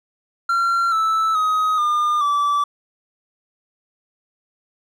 triangle tone with pitch steps, 1371 / 1314.4 / 1260.1 / 1208.1 / 1158.2 Hz, F6 / E6 / D#6 / D6 / D6, -32 / -5 / +22 / +49 / -24 cents, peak -14 dBFS, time 0.49-2.64 s, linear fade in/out 5 ms, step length 430 ms, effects none

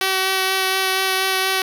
5% pulse tone with vibrato, 380 Hz, F#4, 46 cents sharp, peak -6 dBFS, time 0.01-1.62 s, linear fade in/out 2 ms, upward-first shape sine, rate 4.2 Hz, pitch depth 10 cents each way, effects none

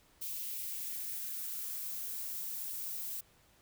violet noise with high-pass filter sweep, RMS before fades -40 dBFS, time 0.21-3.21 s, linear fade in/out 10 ms, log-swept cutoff 2800 to 440 Hz, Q 1.8, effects pink hiss -66 dBFS RMS until 3.61 s

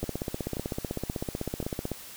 two click trains, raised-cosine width 2 ms, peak -20 / -17 dBFS, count 4 / 31, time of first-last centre 0.04-1.627 / 0.03-1.917 s, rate 1.89 / 15.9 Hz, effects white hiss -45 dBFS RMS until 2.16 s

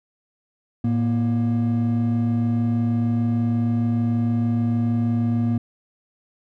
triangle tone pair together, 111.52 / 236.3 Hz, A2 / A#3, +24 / +24 cents, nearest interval octave + minor second, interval 1300 cents, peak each -19 / -18 dBFS, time 0.84-5.58 s, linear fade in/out 5 ms, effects tanh soft clip ceiling -10 dBFS

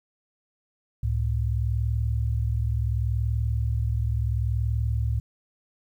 sine tone pair together, 69.3 / 110.01 Hz, C#2 / A2, 0 / 0 cents, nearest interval minor sixth, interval 800 cents, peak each -25 / -25 dBFS, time 1.03-5.2 s, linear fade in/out 5 ms, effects 10-bit

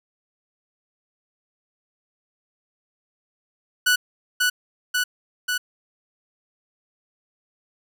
sawtooth tone with echo, 1480 Hz, F#6, in tune, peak -12 dBFS, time 3.86-3.96 s, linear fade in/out 10 ms, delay 540 ms, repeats 3, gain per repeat -2 dB, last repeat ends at 5.58 s, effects none

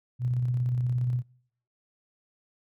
sine tone with tremolo, 123.6 Hz, B2, 2 cents sharp, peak -23 dBFS, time 0.19-1.23 s, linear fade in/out 50 ms, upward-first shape square, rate 17 Hz, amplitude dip 25%, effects noise-tail reverb RT60 0.7 s tail -26 dB re dry

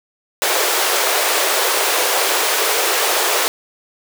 pink high-pass noise, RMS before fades -17 dBFS, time 0.42-3.48 s, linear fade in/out 0 ms, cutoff 380 Hz, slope 48 dB/octave, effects none

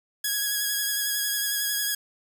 5% pulse tone with vibrato, 1661.2 Hz, G#6, in tune, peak -14 dBFS, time 0.24-1.95 s, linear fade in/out 5 ms, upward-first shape sine, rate 11 Hz, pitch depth 23 cents each way, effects none

